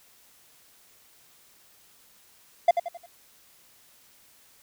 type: tone with echo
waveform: triangle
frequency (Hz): 690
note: F5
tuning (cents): -21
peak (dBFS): -11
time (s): 2.68-2.71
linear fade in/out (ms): 5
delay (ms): 88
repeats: 4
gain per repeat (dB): -8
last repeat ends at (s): 3.062
effects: white hiss -58 dBFS RMS until 4.62 s